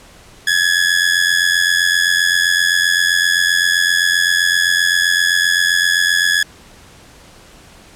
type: tone with amplitude modulation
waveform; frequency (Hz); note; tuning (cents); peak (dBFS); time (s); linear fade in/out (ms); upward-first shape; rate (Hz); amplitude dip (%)
sawtooth; 1692; G#6; +32; -5; 0.47-6.43; 5; sine; 87.7; 75
effects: pink hiss -43 dBFS RMS until 7.95 s + low-pass 10000 Hz 12 dB/octave